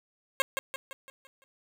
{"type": "tone with echo", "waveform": "10% pulse", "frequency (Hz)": 538, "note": "C5", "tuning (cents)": 48, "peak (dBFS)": -14, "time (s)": [0.4, 0.42], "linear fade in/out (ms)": 0, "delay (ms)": 170, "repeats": 6, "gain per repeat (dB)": -6, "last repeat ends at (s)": 1.44, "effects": []}